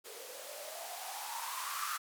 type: noise with band-pass filter sweep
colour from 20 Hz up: violet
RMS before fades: -42 dBFS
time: 0.04-1.98 s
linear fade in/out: 20 ms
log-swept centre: 430 to 1300 Hz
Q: 9.4
effects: none